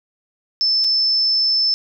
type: tone with dropouts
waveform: sine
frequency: 5274 Hz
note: E8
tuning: in tune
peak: -14 dBFS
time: 0.61-1.74 s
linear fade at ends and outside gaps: 0 ms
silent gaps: 0.841-0.845 s
effects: none